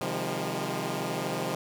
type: chord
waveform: 10% pulse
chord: F minor seventh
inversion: second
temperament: equal with one note detuned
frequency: 130.81 / 155.56 / 174.61 / 202.6 Hz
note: C3 / Eb3 / F3 / Ab3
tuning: 0 / 0 / 0 / -43 cents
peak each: -27 dBFS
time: 0.01-1.55 s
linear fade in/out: 2 ms
effects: none